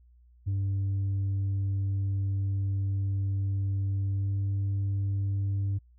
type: tone with pitch glide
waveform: sine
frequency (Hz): 98 to 98.85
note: G2 to G2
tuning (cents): 0 to +15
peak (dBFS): -23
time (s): 0.46-5.79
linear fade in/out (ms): 20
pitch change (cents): +15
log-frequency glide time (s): 4.13-4.31
effects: tanh soft clip ceiling -25 dBFS + added 60 Hz sine -55 dBFS peak until 5.98 s